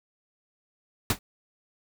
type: noise with exponential decay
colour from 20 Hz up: pink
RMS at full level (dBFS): -18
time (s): 1.1-1.19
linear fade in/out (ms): 2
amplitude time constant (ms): 19
effects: none